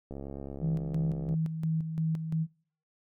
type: click train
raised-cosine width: 2 ms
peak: -27 dBFS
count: 86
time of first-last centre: 0.11-1.34 s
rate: 69.1 Hz
type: tone with tremolo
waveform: sine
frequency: 160.3 Hz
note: E3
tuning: 48 cents flat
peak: -26 dBFS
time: 0.6-2.47 s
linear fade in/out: 50 ms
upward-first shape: square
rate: 2.9 Hz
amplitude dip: 55%
effects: noise-tail reverb RT60 0.5 s tail -22 dB re dry